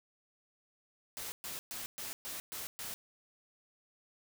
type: noise bursts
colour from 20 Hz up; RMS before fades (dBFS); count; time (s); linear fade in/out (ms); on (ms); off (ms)
white; -42; 7; 1.17-2.94; 0; 150; 120
effects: none